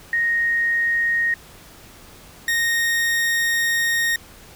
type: tone pair in turn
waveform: sine / 40% pulse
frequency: 1864.7 / 1857.5 Hz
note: A#6 / A#6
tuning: 0 / -7 cents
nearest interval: unison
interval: 7 cents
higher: first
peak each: -17 dBFS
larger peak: neither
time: 0.13-1.34 / 2.48-4.16 s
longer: second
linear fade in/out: 2 ms
effects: pink hiss -45 dBFS RMS until 4.55 s